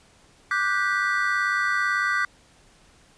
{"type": "chord", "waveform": "triangle", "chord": "G major seventh", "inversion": "second", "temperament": "just", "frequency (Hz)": [1176, 1470, 1568, 1960], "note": ["D6", "F#6", "G6", "B6"], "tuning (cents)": [2, -12, 0, -14], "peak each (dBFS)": -25, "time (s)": [0.51, 2.25], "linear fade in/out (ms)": 2, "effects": ["pink hiss -56 dBFS RMS until 3.17 s", "resampled to 22050 Hz"]}